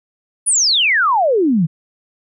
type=exponential sweep; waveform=sine; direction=down; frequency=10280 to 148.8 Hz; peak=-11 dBFS; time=0.46-1.67 s; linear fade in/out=20 ms; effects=none